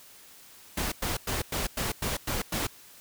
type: noise bursts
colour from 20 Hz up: pink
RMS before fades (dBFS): -30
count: 8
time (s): 0.77-2.67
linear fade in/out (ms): 5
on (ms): 150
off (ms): 100
effects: white hiss -52 dBFS RMS until 3 s